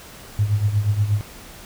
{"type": "tone with tremolo", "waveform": "sine", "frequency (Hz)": 103.83, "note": "G#2", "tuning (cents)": 0, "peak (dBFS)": -13, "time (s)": [0.39, 1.21], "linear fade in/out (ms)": 0, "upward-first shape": "triangle", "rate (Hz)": 8.4, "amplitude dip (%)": 80, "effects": ["pink hiss -41 dBFS RMS until 1.65 s"]}